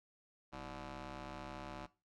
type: ring-modulated tone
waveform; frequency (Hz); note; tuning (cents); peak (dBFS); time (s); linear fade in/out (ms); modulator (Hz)
10% pulse; 138.59; C#3; 0; -34; 0.52-1.87; 20; 454
effects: noise-tail reverb RT60 0.3 s tail -19 dB re dry + low-pass 5000 Hz 12 dB/octave